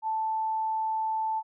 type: tone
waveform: sine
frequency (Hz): 880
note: A5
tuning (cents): 0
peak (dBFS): -26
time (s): 0.02-1.43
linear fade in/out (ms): 50
effects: none